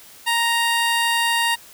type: tone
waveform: 15% pulse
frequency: 932.3 Hz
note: A#5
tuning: in tune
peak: -11 dBFS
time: 0.26-1.56 s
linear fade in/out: 20 ms
effects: white hiss -45 dBFS RMS until 1.73 s